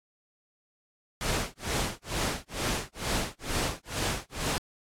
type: noise with tremolo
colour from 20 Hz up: pink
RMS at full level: -28 dBFS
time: 1.21-4.58 s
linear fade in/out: 0 ms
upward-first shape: sine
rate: 2.2 Hz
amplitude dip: 100%
effects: low-pass 10000 Hz 12 dB/octave + AAC 64 kbps

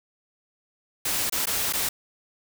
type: noise with dropouts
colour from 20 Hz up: white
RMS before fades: -26 dBFS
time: 1.05-1.89 s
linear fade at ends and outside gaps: 5 ms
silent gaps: 1.298-1.323 / 1.457-1.469 / 1.726-1.734 s
effects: none

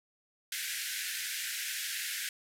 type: band-pass noise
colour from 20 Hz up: pink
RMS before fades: -37 dBFS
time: 0.52-2.29 s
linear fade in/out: 2 ms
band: 1500 to 15000 Hz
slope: 96 dB/octave
effects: none

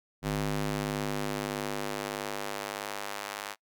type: tone with high-pass filter sweep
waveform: square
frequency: 50.8 Hz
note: G#1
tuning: 38 cents flat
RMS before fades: -34 dBFS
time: 0.22-3.56 s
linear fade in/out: 50 ms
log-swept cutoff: 120 to 930 Hz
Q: 0.8
effects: noise-tail reverb RT60 0.1 s tail -25 dB re dry

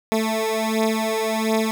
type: beating tone pair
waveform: 15% pulse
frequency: 220 / 221.4 Hz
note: A3 / A3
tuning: 0 / +11 cents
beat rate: 1.4 Hz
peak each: -16 / -17 dBFS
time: 0.12-1.71 s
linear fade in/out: 0 ms
effects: none

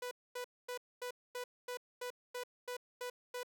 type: tone bursts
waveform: sawtooth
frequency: 493.9 Hz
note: B4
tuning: in tune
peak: -36 dBFS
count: 11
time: 0.02-3.432 s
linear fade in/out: 5 ms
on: 92 ms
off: 240 ms
effects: none

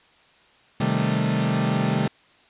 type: chord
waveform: 40% pulse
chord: A half-diminished seventh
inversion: first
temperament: equal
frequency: 130.81 / 155.56 / 196 / 220 Hz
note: C3 / Eb3 / G3 / A3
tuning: 0 / 0 / 0 / 0 cents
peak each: -25 dBFS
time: 0.8-2.08 s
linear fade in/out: 5 ms
effects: white hiss -56 dBFS RMS until 2.49 s + resampled to 8000 Hz

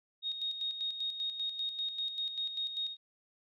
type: tone with tremolo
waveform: sine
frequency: 3729 Hz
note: A#7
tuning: in tune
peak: -32 dBFS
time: 0.22-2.97 s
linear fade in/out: 50 ms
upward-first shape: square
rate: 5.1 Hz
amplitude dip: 55%
effects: none

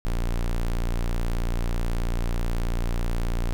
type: tone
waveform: square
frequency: 29.21 Hz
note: A#0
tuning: 4 cents sharp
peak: -23 dBFS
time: 0.05-3.53 s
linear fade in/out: 0 ms
effects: none

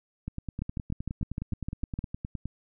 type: two click trains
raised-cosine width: 5 ms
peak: -19 / -21 dBFS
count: 10 / 22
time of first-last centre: 0.62-1.99 / 0.28-2.456 s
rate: 6.57 / 9.65 Hz
effects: none

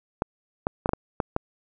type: clicks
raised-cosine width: 1 ms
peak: -9 dBFS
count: 7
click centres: 0.221 / 0.669 / 0.859 / 0.892 / 0.934 / 1.202 / 1.364 s
effects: none

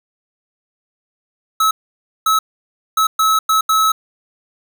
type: tone bursts at uneven times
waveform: square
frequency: 1295 Hz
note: E6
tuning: 31 cents flat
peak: -12 dBFS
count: 6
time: 1.6-1.71 / 2.26-2.39 / 2.97-3.07 / 3.19-3.39 / 3.49-3.61 / 3.69-3.92 s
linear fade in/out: 5 ms
effects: 7-bit

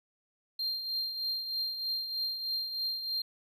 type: tone with tremolo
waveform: triangle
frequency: 4186 Hz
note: C8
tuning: in tune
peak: -28 dBFS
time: 0.59-3.22 s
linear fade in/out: 5 ms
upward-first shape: triangle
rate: 3.2 Hz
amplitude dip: 60%
effects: none

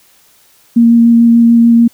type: tone with vibrato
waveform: sine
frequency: 233.1 Hz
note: A#3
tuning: in tune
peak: -3 dBFS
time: 0.76-1.88 s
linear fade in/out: 10 ms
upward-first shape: square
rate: 6.8 Hz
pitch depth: 8 cents each way
effects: white hiss -48 dBFS RMS until 1.93 s

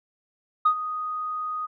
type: tone with ADSR envelope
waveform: sine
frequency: 1244.5 Hz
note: D#6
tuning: in tune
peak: -13 dBFS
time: 0.65-1.67 s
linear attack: 10 ms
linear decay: 80 ms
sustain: -14 dB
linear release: 22 ms
effects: tanh soft clip ceiling -11 dBFS

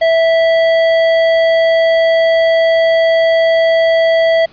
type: tone with tanh clipping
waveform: sine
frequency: 657 Hz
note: E5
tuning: 6 cents flat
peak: -10 dBFS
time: 0.01-4.46 s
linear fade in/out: 10 ms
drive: 14 dB
effects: pink hiss -44 dBFS RMS until 4.52 s + resampled to 11025 Hz

